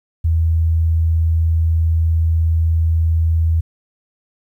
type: tone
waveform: sine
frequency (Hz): 81.6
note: E2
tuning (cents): -17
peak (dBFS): -12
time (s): 0.24-3.61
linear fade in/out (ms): 10
effects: 9-bit